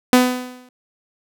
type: tone with exponential decay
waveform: sawtooth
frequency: 250.7 Hz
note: B3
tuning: 26 cents sharp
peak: -3 dBFS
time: 0.13-0.69 s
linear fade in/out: 1 ms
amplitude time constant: 120 ms
effects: none